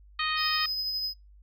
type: harmonic tone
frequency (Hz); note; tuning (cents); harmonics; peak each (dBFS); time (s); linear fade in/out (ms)
622.3; D#5; 0; 2 / 3 / 4 / 5 / 6 / 7; -31 / -33 / -34 / -35 / -36 / -36; 0.19-0.66; 5
type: tone with tremolo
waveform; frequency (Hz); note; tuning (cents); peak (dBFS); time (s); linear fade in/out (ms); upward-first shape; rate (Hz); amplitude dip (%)
triangle; 5040; D#8; +21; -26; 0.36-1.14; 50; triangle; 12; 35
effects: noise-tail reverb RT60 0.2 s tail -26 dB re dry + added 50 Hz sine -51 dBFS peak until 1.42 s